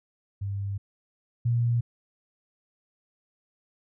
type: tone pair in turn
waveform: sine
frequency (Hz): 99.4 / 118.65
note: G2 / A#2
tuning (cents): +25 / +31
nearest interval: minor third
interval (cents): 306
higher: second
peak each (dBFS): -28 / -21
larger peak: second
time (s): 0.41-0.78 / 1.45-1.81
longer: first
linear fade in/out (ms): 10
effects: none